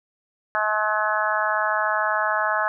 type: harmonic tone with a mistuned harmonic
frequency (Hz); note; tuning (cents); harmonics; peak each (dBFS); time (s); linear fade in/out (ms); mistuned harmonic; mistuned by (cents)
213.7; G#3; +50; 3 / 4 / 5 / 6 / 7 / 8; -27 / -27 / -27 / -27 / -27 / -27; 0.55-2.68; 0; 8; -15
effects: none